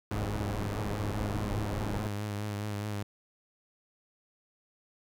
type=tone with vibrato; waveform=sawtooth; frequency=103.83 Hz; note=G#2; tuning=in tune; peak=-29 dBFS; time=0.11-3.03 s; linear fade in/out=5 ms; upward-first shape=triangle; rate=4.8 Hz; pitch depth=47 cents each way
type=low-pass noise; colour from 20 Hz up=pink; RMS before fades=-36 dBFS; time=0.11-2.07 s; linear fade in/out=0 ms; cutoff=1000 Hz; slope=12 dB/octave
effects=none